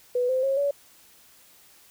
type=tone with pitch steps; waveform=sine; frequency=493.9 / 517.3 / 541.7 / 567.3 Hz; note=B4 / C5 / C#5 / C#5; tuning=0 / -20 / -40 / +40 cents; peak=-21 dBFS; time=0.15-0.71 s; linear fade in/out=5 ms; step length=140 ms; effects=white hiss -55 dBFS RMS until 1.9 s